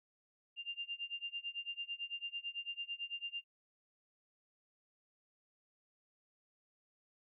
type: tone with tremolo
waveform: sine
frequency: 2794 Hz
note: F7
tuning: in tune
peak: -37 dBFS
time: 0.56-3.44 s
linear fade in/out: 50 ms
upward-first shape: sine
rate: 9 Hz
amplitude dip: 95%
effects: none